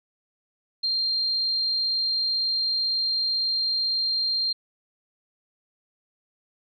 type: tone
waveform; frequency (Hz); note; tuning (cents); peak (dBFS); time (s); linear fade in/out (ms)
sine; 4186; C8; 0; -22; 0.83-4.53; 10
effects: none